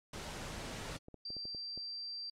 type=noise; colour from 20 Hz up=pink; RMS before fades=-45 dBFS; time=0.13-0.97 s; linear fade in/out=5 ms
type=clicks; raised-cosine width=2 ms; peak=-37 dBFS; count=11; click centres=0.818 / 0.858 / 0.898 / 0.957 / 1.084 / 1.143 / 1.304 / 1.367 / 1.454 / 1.548 / 1.776 s
type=tone; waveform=sine; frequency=4699 Hz; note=D8; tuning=in tune; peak=-40 dBFS; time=1.25-2.3 s; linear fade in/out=5 ms
effects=low-pass 8000 Hz 12 dB/octave + AAC 48 kbps